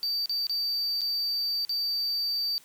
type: tone with dropouts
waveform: triangle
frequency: 4629 Hz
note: D8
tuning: 26 cents flat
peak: -25 dBFS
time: 0.03-2.58 s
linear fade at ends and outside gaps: 0 ms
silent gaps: 0.258-0.295 / 0.468-0.496 / 1.009-1.016 / 1.65-1.694 s
effects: white hiss -56 dBFS RMS until 2.64 s